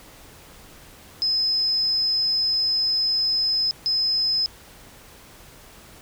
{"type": "tone bursts at uneven times", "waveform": "sine", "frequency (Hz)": 5100, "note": "D#8", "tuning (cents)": 42, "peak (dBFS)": -19, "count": 2, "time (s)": [[1.22, 3.71], [3.86, 4.46]], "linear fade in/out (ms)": 0, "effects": ["pink hiss -47 dBFS RMS until 6.01 s"]}